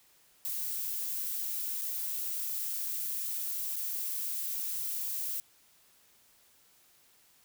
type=noise with dropouts; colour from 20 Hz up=violet; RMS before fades=-35 dBFS; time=0.45-5.4 s; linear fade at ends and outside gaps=0 ms; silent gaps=1.813-1.818 / 3.758-3.765 s; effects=white hiss -64 dBFS RMS until 7.44 s